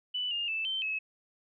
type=tone with pitch steps; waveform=sine; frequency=2980 / 2823 / 2638 / 3101 / 2581 Hz; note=F#7 / F7 / E7 / G7 / E7; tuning=+12 / +18 / +1 / -19 / -37 cents; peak=-30 dBFS; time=0.14-0.99 s; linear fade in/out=10 ms; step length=170 ms; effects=none